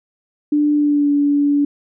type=tone with pitch glide; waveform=sine; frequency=295.7 to 287.6 Hz; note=D4 to D4; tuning=+12 to -36 cents; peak=-12 dBFS; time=0.52-1.65 s; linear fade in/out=5 ms; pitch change=-48 cents; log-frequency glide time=0.74-1.11 s; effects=none